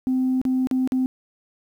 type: tone with dropouts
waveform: sine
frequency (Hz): 258.1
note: C4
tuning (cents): -23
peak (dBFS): -17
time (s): 0.07-1.06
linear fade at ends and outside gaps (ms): 0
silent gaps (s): 0.415-0.452 / 0.671-0.712 / 0.875-0.921
effects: tanh soft clip ceiling -15 dBFS + 9-bit